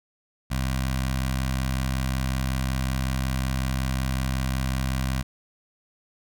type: tone with notch filter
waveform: 15% pulse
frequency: 65.41 Hz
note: C2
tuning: in tune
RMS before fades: -26 dBFS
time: 0.5-5.23 s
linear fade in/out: 20 ms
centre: 410 Hz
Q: 0.56
effects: none